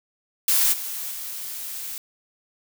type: noise with level steps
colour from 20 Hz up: blue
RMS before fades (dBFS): -19 / -31 / -33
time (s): 0.48-1.98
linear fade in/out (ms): 2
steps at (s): 0.72 / 1.1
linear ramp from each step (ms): 20
effects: none